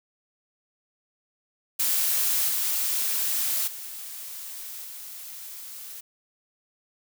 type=noise with level steps; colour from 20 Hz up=blue; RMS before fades=-24 / -26 / -38 / -40 dBFS; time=1.79-6.01 s; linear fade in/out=10 ms; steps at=2.48 / 3.67 / 4.84 s; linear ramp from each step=10 ms; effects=none